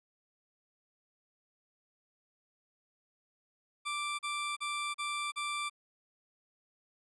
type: tone bursts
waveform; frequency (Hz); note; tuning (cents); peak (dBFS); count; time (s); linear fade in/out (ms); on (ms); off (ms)
20% pulse; 1174.7; D6; 0; -29; 5; 3.85-5.698; 20; 340; 37
effects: resampled to 24000 Hz